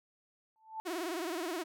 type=tone with exponential growth; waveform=sine; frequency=880 Hz; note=A5; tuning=in tune; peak=-34 dBFS; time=0.56-0.8 s; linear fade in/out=0 ms; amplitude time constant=52 ms
type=tone with vibrato; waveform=sawtooth; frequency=342.9 Hz; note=F4; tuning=32 cents flat; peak=-31 dBFS; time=0.85-1.64 s; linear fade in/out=20 ms; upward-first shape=sine; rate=19 Hz; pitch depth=150 cents each way
effects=none